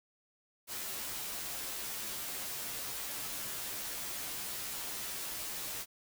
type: noise with comb filter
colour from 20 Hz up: white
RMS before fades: -40 dBFS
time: 0.67-5.86 s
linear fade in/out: 50 ms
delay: 12 ms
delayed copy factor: -0.95
effects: none